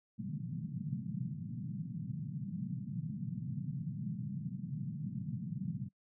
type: band-pass noise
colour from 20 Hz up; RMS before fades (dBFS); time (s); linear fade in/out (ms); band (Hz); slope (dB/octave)
pink; -40; 0.18-5.89; 20; 120 to 210; 48
effects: noise-tail reverb RT60 0.1 s tail -24 dB re dry